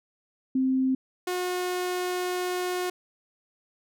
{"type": "tone pair in turn", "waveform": ["sine", "sawtooth"], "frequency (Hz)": [261.7, 361.6], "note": ["C4", "F#4"], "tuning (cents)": [0, -40], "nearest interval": "tritone", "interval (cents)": 560, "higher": "second", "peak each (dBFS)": [-21, -23], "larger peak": "first", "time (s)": [[0.55, 0.95], [1.27, 2.9]], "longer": "second", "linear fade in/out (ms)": 5, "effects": []}